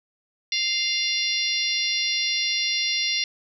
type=harmonic tone with a mistuned harmonic; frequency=698.5 Hz; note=F5; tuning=in tune; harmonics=3 / 4 / 5 / 6 / 7 / 8; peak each=-29 / -29 / -29 / -29 / -29 / -29 dBFS; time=0.52-3.24 s; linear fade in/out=2 ms; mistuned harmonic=7; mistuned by=-26 cents; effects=none